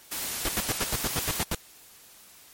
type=noise; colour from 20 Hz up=white; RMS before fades=-32 dBFS; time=0.11-1.44 s; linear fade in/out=10 ms
type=noise bursts; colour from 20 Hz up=pink; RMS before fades=-27 dBFS; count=10; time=0.45-1.548 s; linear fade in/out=2 ms; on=36 ms; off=82 ms
effects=white hiss -52 dBFS RMS until 2.53 s + MP3 64 kbps